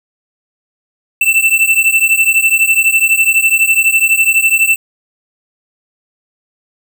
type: beating tone pair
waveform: square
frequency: 2662 / 2674 Hz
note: E7 / E7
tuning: +16 / +24 cents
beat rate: 12 Hz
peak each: -12 dBFS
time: 1.21-4.76 s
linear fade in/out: 5 ms
effects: none